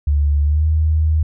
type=tone with pitch glide; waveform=sine; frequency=72.6 to 78.26 Hz; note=D2 to D#2; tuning=-19 to +11 cents; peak=-12 dBFS; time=0.07-1.23 s; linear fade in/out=5 ms; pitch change=+130 cents; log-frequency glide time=0.43-0.66 s; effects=none